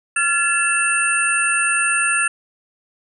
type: tone cluster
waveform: sine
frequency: 1378 / 1719 / 2671 / 8990 Hz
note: F6 / A6 / E7 / C#9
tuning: -24 / -41 / +22 / +23 cents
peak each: -21 dBFS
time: 0.16-2.28 s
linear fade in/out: 5 ms
effects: none